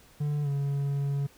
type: tone with pitch glide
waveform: triangle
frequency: 147.2 to 140.63 Hz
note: D3 to C#3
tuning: +4 to +25 cents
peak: -24 dBFS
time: 0.2-1.27 s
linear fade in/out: 10 ms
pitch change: -79 cents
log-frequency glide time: 0.43-0.48 s
effects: pink hiss -57 dBFS RMS until 1.37 s